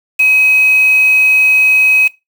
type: tone with quantisation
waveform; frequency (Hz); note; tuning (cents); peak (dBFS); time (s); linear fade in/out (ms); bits
sine; 2539; D#7; +34; -6; 0.19-2.08; 10; 4
effects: noise-tail reverb RT60 0.2 s tail -19 dB re dry